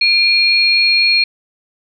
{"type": "tone pair together", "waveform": "sine", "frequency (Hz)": [2400, 4276], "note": ["D7", "C8"], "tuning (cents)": [37, 37], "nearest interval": "minor seventh", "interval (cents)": 1000, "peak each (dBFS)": -12, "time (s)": [0.01, 1.24], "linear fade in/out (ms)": 5, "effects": []}